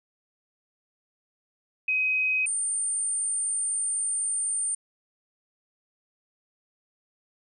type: tone pair in turn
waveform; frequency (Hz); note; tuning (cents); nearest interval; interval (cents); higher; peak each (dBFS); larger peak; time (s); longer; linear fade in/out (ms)
sine; 2524 / 8948; D#7 / C#9; +24 / +15; octave + minor seventh; 2191; second; -22 / -25; first; 1.88-2.46 / 2.46-4.75; second; 5
effects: none